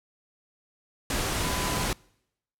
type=tone in noise; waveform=sine; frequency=1001 Hz; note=B5; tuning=23 cents sharp; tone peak=-36 dBFS; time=1.41-1.85 s; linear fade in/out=2 ms; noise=pink; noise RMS=-28 dBFS; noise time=1.1-1.93 s; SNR=-11 dB; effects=noise-tail reverb RT60 0.8 s tail -26 dB re dry + low-pass 12000 Hz 12 dB/octave